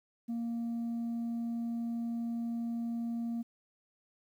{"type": "tone", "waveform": "sine", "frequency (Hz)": 233.1, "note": "A#3", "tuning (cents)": 0, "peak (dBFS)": -30, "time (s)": [0.28, 3.43], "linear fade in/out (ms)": 20, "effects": ["tanh soft clip ceiling -32 dBFS", "11-bit"]}